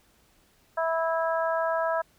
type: harmonic tone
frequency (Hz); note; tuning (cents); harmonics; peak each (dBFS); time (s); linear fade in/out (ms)
327.4; E4; -12; 2 / 3 / 4 / 5; -26 / -30 / -32 / -34; 0.77-2.02; 10
effects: pink hiss -63 dBFS RMS until 2.18 s